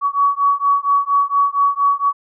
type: beating tone pair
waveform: sine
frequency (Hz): 1127 / 1131.3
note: C#6 / C#6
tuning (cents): +28 / +35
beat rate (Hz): 4.3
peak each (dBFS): -16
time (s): 0.01-2.13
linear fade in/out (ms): 50
effects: none